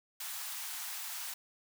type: high-pass noise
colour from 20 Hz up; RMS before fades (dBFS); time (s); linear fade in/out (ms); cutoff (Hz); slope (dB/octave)
white; -41; 0.2-1.34; 5; 730; 48
effects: none